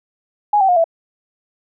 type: tone with pitch steps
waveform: sine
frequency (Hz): 830.6 / 770.5 / 714.8 / 663.1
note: G#5 / G5 / F5 / E5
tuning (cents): 0 / -30 / +40 / +10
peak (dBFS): -10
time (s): 0.53-0.842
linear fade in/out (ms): 5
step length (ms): 78
effects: none